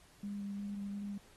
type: tone with vibrato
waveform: sine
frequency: 201.6 Hz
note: G3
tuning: 49 cents sharp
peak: -38 dBFS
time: 0.23-1.18 s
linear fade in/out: 5 ms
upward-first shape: square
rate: 2.8 Hz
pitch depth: 10 cents each way
effects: pink hiss -63 dBFS RMS until 1.36 s + AAC 32 kbps